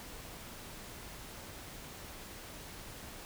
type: silence
effects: pink hiss -48 dBFS RMS until 3.25 s